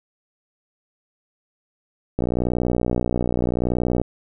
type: click train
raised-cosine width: 2 ms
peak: -8 dBFS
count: 112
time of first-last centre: 2.19-4.016 s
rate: 60.8 Hz
effects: none